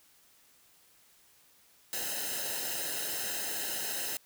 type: noise with comb filter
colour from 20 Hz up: white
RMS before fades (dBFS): -35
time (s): 1.93-4.17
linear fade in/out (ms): 0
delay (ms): 0.87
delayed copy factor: -0.8
effects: white hiss -63 dBFS RMS until 4.25 s